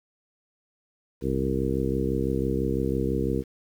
harmonic tone with a mistuned harmonic, 66 Hz, C2, 16 cents sharp, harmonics 1 / 2 / 3 / 4 / 5 / 6 / 7, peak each -31 / -31 / -31 / -31 / -31 / -31 / -31 dBFS, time 1.21-3.44 s, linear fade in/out 50 ms, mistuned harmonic 1, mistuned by -48 cents, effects 9-bit

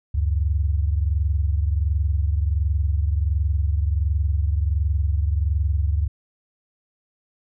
sine tone pair together, 71.8 / 93.18 Hz, D2 / F#2, -39 / +13 cents, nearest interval perfect fourth, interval 452 cents, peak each -19 / -24 dBFS, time 0.14-6.08 s, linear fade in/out 10 ms, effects none

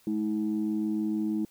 sine tone pair together, 213.6 / 320 Hz, G#3 / D#4, +49 / +49 cents, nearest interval perfect fifth, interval 700 cents, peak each -28 dBFS, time 0.07-1.45 s, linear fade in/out 2 ms, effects tanh soft clip ceiling -20 dBFS + white hiss -62 dBFS RMS until 1.5 s

